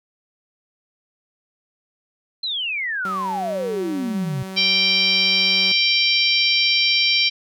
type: exponential sweep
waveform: sine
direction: down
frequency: 4189 to 125.6 Hz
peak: -22 dBFS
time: 2.43-4.43 s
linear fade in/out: 5 ms
type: tone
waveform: sawtooth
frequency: 190 Hz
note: F#3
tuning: 46 cents sharp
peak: -26 dBFS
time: 3.05-5.72 s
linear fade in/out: 2 ms
type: harmonic tone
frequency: 784 Hz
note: G5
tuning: in tune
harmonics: 3 / 4 / 5 / 6 / 7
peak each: -20 / -21 / -22 / -23 / -23 dBFS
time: 4.56-7.3 s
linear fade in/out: 20 ms
effects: none